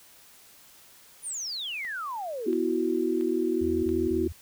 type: exponential sweep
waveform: sine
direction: down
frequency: 10000 to 329.6 Hz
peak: -31 dBFS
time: 1.22-2.56 s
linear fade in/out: 50 ms
type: click train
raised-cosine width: 0.3 ms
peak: -31 dBFS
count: 4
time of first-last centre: 1.85-3.891 s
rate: 1.47 Hz
type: chord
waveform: sine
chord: B suspended fourth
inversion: none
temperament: equal with one note detuned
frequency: 245.8 / 329.6 / 370 Hz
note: B3 / E4 / F#4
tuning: -8 / 0 / 0 cents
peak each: -31 / -27 / -27 dBFS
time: 2.46-4.28 s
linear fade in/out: 10 ms
type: tone bursts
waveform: sine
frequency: 82.3 Hz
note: E2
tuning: 2 cents flat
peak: -34 dBFS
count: 3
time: 3.61-4.324 s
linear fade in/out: 5 ms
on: 220 ms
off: 27 ms
effects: white hiss -54 dBFS RMS until 4.41 s